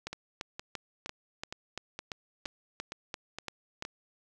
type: two click trains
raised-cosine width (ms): 0.2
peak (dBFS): -21 / -19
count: 9 / 12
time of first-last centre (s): 0.13-3.851 / 0.07-3.824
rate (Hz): 2.15 / 2.93
effects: 10-bit